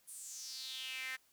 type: tone with high-pass filter sweep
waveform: sawtooth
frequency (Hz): 260.4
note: C4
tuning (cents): -8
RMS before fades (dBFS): -45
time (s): 0.07-1.17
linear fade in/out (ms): 20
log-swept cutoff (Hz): 9900 to 1800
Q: 4.7
effects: white hiss -71 dBFS RMS until 1.32 s